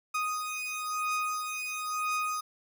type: beating tone pair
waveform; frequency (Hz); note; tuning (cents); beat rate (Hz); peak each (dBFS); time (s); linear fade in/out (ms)
30% pulse; 1244.5 / 1245.5; D#6 / D#6; 0 / +1; 1; -31; 0.14-2.41; 10
effects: none